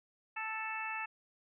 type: harmonic tone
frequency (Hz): 440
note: A4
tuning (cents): 0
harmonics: 2 / 3 / 4 / 5 / 6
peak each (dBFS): -42 / -44 / -43 / -46 / -41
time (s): 0.36-1.06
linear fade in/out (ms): 10
effects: none